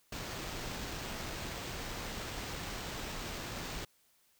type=noise with sample-and-hold; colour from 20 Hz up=pink; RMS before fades=-41 dBFS; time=0.12-3.85 s; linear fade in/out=5 ms; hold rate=11025 Hz; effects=white hiss -70 dBFS RMS until 4.39 s